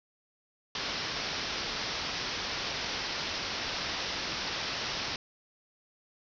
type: low-pass noise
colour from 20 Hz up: white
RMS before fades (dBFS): -35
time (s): 0.75-5.16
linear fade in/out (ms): 2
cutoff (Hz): 5700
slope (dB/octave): 96
effects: none